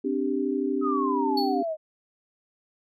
sine chord, C suspended second, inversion none, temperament just, 261.6 / 294.3 / 392.4 Hz, C4 / D4 / G4, 0 / +4 / +2 cents, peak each -28 / -28 / -28 dBFS, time 0.04-1.63 s, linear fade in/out 10 ms
sine exponential sweep, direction down, 1289 to 613 Hz, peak -26 dBFS, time 0.81-1.77 s, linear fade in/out 50 ms
triangle tone with exponential decay, 4416 Hz, C#8, 7 cents flat, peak -24 dBFS, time 1.37-1.65 s, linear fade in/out 5 ms, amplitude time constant 60 ms
effects none

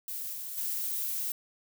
violet noise with level steps, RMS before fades -37 / -39 / -33 dBFS, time 0.08-1.32 s, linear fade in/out 2 ms, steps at 0.33 / 0.57 s, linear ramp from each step 10 ms, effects none

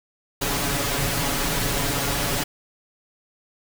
pink noise with comb filter, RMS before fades -24 dBFS, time 0.41-2.44 s, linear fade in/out 10 ms, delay 7.1 ms, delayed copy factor +1, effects none

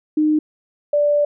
sine tone pair in turn, 306 / 585.7 Hz, D#4 / D5, -29 / -5 cents, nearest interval major seventh, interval 1124 cents, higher second, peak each -13 dBFS, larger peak neither, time 0.17-0.39 / 0.93-1.25 s, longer second, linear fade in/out 5 ms, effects none

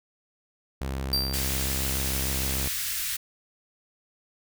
sawtooth tone, 66.8 Hz, C2, 36 cents sharp, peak -25 dBFS, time 0.81-2.68 s, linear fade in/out 0 ms
45% pulse tone with exponential decay, 4699 Hz, D8, in tune, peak -20 dBFS, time 1.13-1.69 s, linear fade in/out 1 ms, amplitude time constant 120 ms
white band-stop noise, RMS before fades -30 dBFS, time 1.33-3.17 s, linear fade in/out 10 ms, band 110 to 1500 Hz, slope 24 dB/octave
effects none

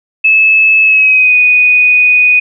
sine tone with pitch glide, 2603 to 2483 Hz, E7 to D#7, -22 to -4 cents, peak -4 dBFS, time 0.24-2.4 s, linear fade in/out 10 ms, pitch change -82 cents, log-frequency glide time 0.82-1.36 s, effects none

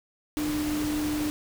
sine tone in noise, 300 Hz, D4, 37 cents sharp, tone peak -26 dBFS, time 0.37-1.3 s, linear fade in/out 0 ms, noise pink, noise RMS -35 dBFS, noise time 0.37-1.3 s, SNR +6 dB, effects none

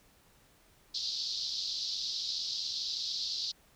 pink band-pass noise, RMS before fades -36 dBFS, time 0.94-3.52 s, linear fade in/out 10 ms, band 3900 to 5100 Hz, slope 48 dB/octave, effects pink hiss -64 dBFS RMS until 3.75 s

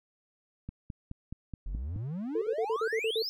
click train, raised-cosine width 5 ms, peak -26 dBFS, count 7, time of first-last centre 0.69-1.961 s, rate 4.72 Hz
triangle exponential sweep, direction up, 40 to 5380 Hz, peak -31 dBFS, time 1.66-3.29 s, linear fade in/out 0 ms
sine tone bursts, 445.5 Hz, A4, 22 cents sharp, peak -27 dBFS, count 8, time 2.35-3.224 s, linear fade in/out 5 ms, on 69 ms, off 46 ms
effects none

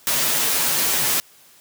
white noise with comb filter, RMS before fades -20 dBFS, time 0.07-1.2 s, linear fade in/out 0 ms, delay 10 ms, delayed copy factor -0.85, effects white hiss -51 dBFS RMS until 1.6 s + high-pass 100 Hz 12 dB/octave

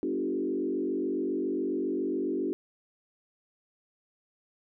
sine tone with frequency modulation, 329.6 Hz, E4, in tune, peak -27 dBFS, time 0.03-2.53 s, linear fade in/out 0 ms, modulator 47.3 Hz, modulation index 1.6, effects none

